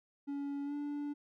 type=tone with pitch glide; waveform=triangle; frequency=282.6 to 290.4 Hz; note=C#4 to D4; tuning=+34 to -19 cents; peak=-34 dBFS; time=0.27-1.14 s; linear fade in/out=20 ms; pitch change=+47 cents; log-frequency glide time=0.64-0.74 s; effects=none